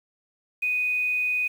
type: tone with quantisation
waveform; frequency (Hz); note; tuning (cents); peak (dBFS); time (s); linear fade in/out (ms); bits
sine; 2489; D#7; 0; -22; 0.62-1.48; 10; 8
effects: none

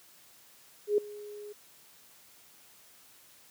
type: tone with ADSR envelope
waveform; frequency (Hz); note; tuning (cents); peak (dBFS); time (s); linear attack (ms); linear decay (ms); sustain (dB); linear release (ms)
sine; 415.3; G#4; 0; -20; 0.87-1.53; 110; 3; -21; 11
effects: white hiss -58 dBFS RMS until 3.5 s + high-pass 80 Hz 12 dB/octave

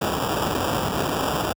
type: noise with sample-and-hold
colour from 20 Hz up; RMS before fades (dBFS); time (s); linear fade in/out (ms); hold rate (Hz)
white; -24; 0.01-1.53; 10; 2100
effects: high-pass 60 Hz 12 dB/octave

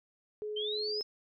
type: tone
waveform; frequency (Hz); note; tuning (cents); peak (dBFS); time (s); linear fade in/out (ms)
sine; 423.2; G#4; +33; -35; 0.42-1.01; 0
type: linear sweep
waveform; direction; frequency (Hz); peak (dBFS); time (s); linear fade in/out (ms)
sine; up; 3047 to 5250; -34; 0.56-1.03; 10
effects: none

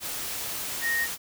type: tone in noise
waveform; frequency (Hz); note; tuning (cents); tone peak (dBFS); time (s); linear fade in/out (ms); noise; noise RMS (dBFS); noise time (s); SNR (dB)
sine; 1862; A#6; -2; -24; 0.81-1.08; 50; white; -33; 0-1.18; +6
effects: none

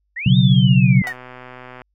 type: linear two-way sweep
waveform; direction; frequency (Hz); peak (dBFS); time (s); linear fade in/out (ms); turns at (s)
sine; up then down; 1793 to 3729 to 1793; -24; 0.16-1.13; 10; 0.37
type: chord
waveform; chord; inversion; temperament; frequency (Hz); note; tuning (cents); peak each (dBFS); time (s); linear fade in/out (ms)
sine; B suspended second; none; just; 123.47 / 138.9 / 185.21; B2 / C#3 / F#3; 0 / +4 / +2; -14; 0.26-1.02; 5
type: click train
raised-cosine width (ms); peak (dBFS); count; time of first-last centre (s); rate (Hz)
0.5; -22; 99; 1.04-1.818; 126
type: tone with exponential decay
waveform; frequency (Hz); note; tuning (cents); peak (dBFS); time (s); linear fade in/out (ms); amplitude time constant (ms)
sawtooth; 740; F#5; 0; -20; 1.07-1.17; 0; 21
effects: added 50 Hz sine -65 dBFS peak until 1.94 s

